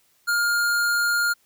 square tone, 1412 Hz, F6, 19 cents sharp, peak -20 dBFS, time 0.27-1.34 s, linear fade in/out 20 ms, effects white hiss -63 dBFS RMS until 1.45 s

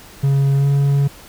triangle tone with pitch glide, 138.3 to 140.55 Hz, C#3 to C#3, -4 to +24 cents, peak -10 dBFS, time 0.23-1.08 s, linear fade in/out 10 ms, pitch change +28 cents, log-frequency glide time 0.56-0.67 s, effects pink hiss -41 dBFS RMS until 1.28 s

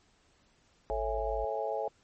sine tone, 51.91 Hz, G#1, in tune, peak -36 dBFS, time 0.9-1.45 s, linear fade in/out 10 ms
sine chord, A major seventh, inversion none, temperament just, 440 / 550 / 660 / 825 Hz, A4 / C#5 / E5 / G#5, 0 / -14 / +2 / -12 cents, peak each -36 dBFS, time 0.9-1.88 s, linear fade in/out 0 ms
effects pink hiss -67 dBFS RMS until 2.03 s + MP3 32 kbps

